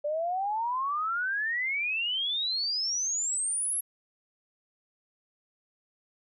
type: exponential sweep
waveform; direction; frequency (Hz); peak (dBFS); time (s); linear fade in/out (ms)
sine; up; 579 to 11370; -27; 0.04-3.81; 10
effects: none